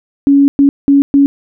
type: tone bursts at uneven times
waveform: sine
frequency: 280 Hz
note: C#4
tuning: 18 cents sharp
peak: -4 dBFS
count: 4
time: 0.27-0.48 / 0.59-0.69 / 0.88-1.02 / 1.14-1.26 s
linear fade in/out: 0 ms
effects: none